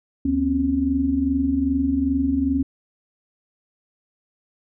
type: tone cluster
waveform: sine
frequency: 73.6 / 249.4 / 271.9 Hz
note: D2 / B3 / C#4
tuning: +4 / +17 / -33 cents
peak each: -27 / -26 / -19 dBFS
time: 0.25-2.63 s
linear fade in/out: 5 ms
effects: none